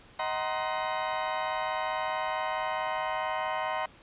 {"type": "chord", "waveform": "35% pulse", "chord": "C half-diminished seventh", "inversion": "first", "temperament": "just", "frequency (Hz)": [627.9, 753.5, 941.9, 1046.5], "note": ["Eb5", "Gb5", "Bb5", "C6"], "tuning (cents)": [16, 31, 18, 0], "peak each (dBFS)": -33, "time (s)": [0.19, 3.86], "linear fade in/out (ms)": 5, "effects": ["pink hiss -55 dBFS RMS until 4.02 s", "resampled to 8000 Hz"]}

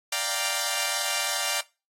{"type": "chord", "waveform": "5% pulse", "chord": "G minor seventh", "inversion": "second", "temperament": "equal", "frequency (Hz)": [587.3, 698.5, 784, 932.3], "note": ["D5", "F5", "G5", "Bb5"], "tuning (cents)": [0, 0, 0, 0], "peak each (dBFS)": -20, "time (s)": [0.12, 1.61], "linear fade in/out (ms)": 5, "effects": ["noise-tail reverb RT60 0.3 s tail -22 dB re dry", "AAC 48 kbps"]}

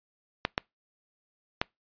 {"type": "clicks", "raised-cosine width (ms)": 0.3, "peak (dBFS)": -9, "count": 3, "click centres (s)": [0.451, 0.579, 1.615], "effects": ["noise-tail reverb RT60 0.2 s tail -26 dB re dry", "resampled to 11025 Hz"]}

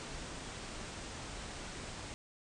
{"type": "low-pass noise", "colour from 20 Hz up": "pink", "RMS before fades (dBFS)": -45, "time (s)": [0, 2.14], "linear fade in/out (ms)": 0, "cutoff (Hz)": 9100, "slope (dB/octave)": 96, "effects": []}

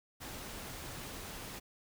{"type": "noise", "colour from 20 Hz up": "pink", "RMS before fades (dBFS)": -45, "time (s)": [0.2, 1.6], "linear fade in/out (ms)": 20, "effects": []}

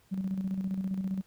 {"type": "tone with tremolo", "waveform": "sine", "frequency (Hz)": 190.6, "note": "G3", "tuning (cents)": -48, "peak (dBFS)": -27, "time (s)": [0.11, 1.22], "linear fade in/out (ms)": 20, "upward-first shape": "square", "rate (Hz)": 15, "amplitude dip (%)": 50, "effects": ["tanh soft clip ceiling -23 dBFS", "pink hiss -65 dBFS RMS until 1.26 s"]}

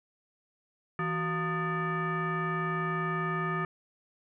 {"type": "tone with frequency modulation", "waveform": "sine", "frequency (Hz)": 698.5, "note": "F5", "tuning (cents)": 0, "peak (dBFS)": -28, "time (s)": [0.99, 3.65], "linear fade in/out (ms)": 2, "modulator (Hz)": 536, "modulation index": 2.1, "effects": []}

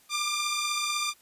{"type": "beating tone pair", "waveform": "10% pulse", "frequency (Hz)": [1190, 1206], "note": ["D6", "D6"], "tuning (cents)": [22, 46], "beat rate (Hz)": 16, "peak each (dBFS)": [-20, -25], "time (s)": [0.09, 1.14], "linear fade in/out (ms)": 50, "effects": ["white hiss -60 dBFS RMS until 1.21 s", "resampled to 32000 Hz"]}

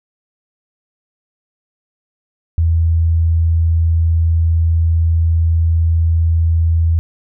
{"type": "tone", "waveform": "sine", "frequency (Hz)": 82.41, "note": "E2", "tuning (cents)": 0, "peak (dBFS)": -10, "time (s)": [2.58, 6.99], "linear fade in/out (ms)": 0, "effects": []}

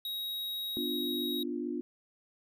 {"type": "tone", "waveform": "square", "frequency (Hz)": 3802, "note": "A#7", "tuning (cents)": 33, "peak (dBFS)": -35, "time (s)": [0.05, 1.43], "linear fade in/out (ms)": 2}
{"type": "chord", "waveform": "sine", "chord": "B diminished", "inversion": "none", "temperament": "equal", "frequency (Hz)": [246.9, 293.7, 349.2], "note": ["B3", "D4", "F4"], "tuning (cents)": [0, 0, 0], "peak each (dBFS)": -37, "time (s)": [0.77, 1.81], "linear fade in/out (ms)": 0}
{"effects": []}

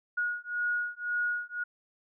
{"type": "beating tone pair", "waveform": "sine", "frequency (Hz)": [1446, 1447.9], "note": ["F#6", "F#6"], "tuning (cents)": [-40, -38], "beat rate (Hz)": 1.9, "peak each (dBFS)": [-32, -32], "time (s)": [0.17, 1.64], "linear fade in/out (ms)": 10, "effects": []}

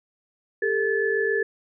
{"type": "tone cluster", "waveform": "sine", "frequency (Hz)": [401.3, 448.6, 1732], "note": ["G4", "A4", "A6"], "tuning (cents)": [41, 34, -28], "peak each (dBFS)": -25, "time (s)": [0.62, 1.43], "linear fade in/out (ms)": 5, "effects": []}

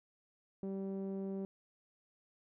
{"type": "tone with low-pass filter", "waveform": "sawtooth", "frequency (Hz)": 193.9, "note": "G3", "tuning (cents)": -19, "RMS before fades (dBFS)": -40, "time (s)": [0.63, 1.45], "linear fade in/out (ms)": 0, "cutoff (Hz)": 430, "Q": 1.5, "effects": []}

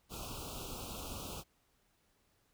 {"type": "band-stop noise", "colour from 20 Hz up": "pink", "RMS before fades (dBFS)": -44, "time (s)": [0.09, 1.44], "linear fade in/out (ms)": 50, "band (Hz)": [1400, 2500], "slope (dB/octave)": 96, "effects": ["pink hiss -74 dBFS RMS until 2.53 s"]}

